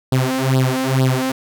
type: tone with flanger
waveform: sawtooth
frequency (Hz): 130.81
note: C3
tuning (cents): 0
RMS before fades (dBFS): -17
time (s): 0.12-1.32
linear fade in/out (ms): 5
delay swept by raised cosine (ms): 0.22 to 3.92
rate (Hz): 2.2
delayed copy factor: +0.95
effects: none